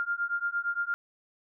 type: beating tone pair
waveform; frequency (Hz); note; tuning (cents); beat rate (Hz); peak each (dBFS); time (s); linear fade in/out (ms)
sine; 1396.9 / 1405.6; F6 / F6; 0 / +11; 8.7; -31; 0-0.94; 0
effects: none